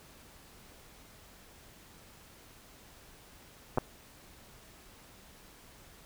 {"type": "clicks", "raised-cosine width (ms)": 1, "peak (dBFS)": [-15, -13], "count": 2, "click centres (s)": [3.775, 3.783], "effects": ["pink hiss -56 dBFS RMS until 6.05 s"]}